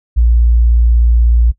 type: tone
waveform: sine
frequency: 58.27 Hz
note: A#1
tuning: in tune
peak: -6 dBFS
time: 0.16-1.52 s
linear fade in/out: 20 ms
effects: noise-tail reverb RT60 0.1 s tail -19 dB re dry